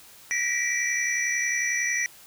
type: tone cluster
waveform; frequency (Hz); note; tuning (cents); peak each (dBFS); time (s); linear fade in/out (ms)
sine; 1901 / 1972 / 2330 / 5880; A#6 / B6 / D7 / F#8; +33 / -3 / -14 / -12; -28; 0.31-2.06; 0
effects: tanh soft clip ceiling -17 dBFS + white hiss -50 dBFS RMS until 2.26 s

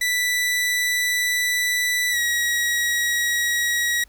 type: tone with pitch glide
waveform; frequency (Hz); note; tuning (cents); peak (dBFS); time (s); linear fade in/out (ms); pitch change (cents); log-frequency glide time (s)
sawtooth; 1975.5 to 1908.2; B6 to A#6; 0 to +40; -16; 0.01-4.04; 5; -60; 2.11-2.18
effects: added 50 Hz sine -50 dBFS peak until 4.08 s + pink hiss -58 dBFS RMS until 4.08 s

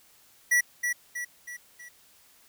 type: tone with echo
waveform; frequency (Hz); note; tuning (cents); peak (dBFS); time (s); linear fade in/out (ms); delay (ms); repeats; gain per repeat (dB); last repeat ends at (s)
square; 1945; B6; -27; -20; 0.51-0.61; 10; 320; 4; -6; 1.89
effects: white hiss -59 dBFS RMS until 2.48 s

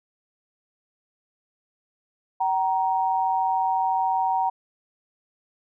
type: tone pair together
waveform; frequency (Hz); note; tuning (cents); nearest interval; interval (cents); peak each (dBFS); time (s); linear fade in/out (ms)
sine; 763.1 / 937; G5 / A#5; -47 / +9; major third; 356; -23 / -23; 2.4-4.5; 10
effects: none

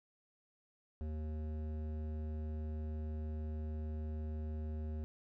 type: tone with hard clipping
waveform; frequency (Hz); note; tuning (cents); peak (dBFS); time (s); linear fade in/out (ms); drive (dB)
sine; 77.2; D#2; -13; -40; 1.01-5.04; 0; 13
effects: none

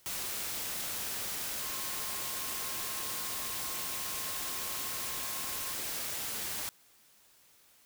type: tone in noise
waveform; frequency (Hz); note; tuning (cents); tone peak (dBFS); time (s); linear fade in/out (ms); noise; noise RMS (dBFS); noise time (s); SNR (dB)
sine; 1071; C6; +40; -48; 1.61-5.73; 0; white; -37; 0.06-6.69; -14
effects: white hiss -63 dBFS RMS until 7.85 s

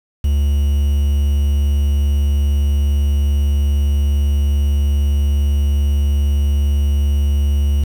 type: tone with quantisation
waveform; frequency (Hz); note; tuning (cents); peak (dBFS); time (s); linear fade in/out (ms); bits
triangle; 71.2; C#2; +47; -10; 0.24-7.84; 5; 6
effects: none

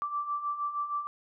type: beating tone pair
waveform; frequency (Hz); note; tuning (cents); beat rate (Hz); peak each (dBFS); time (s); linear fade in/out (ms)
sine; 1164 / 1170.4; D6 / D6; -16 / -6; 6.4; -37 / -31; 0.02-1.07; 0
effects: none

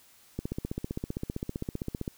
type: click train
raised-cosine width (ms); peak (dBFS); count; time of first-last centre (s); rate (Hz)
3; -19; 27; 0.39-2.078; 15.4
effects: white hiss -59 dBFS RMS until 2.17 s

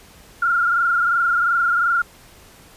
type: tone with frequency modulation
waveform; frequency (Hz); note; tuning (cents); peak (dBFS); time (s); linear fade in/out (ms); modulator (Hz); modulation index
sine; 1396.9; F6; 0; -15; 0.42-2.02; 5; 22.8; 2
effects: pink hiss -47 dBFS RMS until 2.76 s + resampled to 32000 Hz

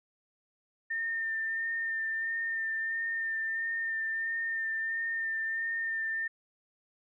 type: tone with vibrato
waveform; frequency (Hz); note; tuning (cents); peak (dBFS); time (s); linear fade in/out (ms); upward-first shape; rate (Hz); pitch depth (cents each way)
sine; 1808; A6; +47; -30; 0.9-6.28; 10; sine; 1.5; 17
effects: none

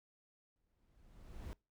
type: noise with exponential growth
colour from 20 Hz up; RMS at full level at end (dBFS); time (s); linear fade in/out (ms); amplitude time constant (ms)
brown; -44; 0.56-1.53; 0; 210
effects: noise-tail reverb RT60 0.3 s tail -24 dB re dry

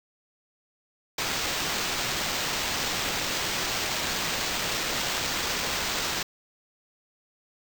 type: noise with sample-and-hold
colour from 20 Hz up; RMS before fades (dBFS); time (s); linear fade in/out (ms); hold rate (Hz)
blue; -29; 1.18-6.23; 5; 11025
effects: none

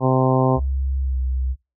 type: harmonic tone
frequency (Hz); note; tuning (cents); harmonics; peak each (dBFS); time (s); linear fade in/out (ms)
130.1; C3; -9; 1 / 2 / 3 / 4 / 5 / 6 / 7 / 8; -18 / -21 / -23 / -24 / -25 / -26 / -26 / -27; 0-0.6; 50
type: tone with pitch glide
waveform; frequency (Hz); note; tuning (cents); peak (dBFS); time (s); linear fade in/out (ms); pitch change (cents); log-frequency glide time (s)
sine; 66.9 to 64.4; C2 to C2; +39 to -27; -19; 0.55-1.56; 50; -66; 1.01-1.18
effects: noise-tail reverb RT60 0.3 s tail -26 dB re dry

